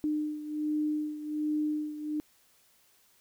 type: beating tone pair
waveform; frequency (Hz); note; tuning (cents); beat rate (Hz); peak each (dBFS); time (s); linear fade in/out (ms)
sine; 302.3 / 303.6; D#4 / D#4; -50 / -42; 1.3; -30 / -35; 0.04-2.2; 0
effects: white hiss -65 dBFS RMS until 3.2 s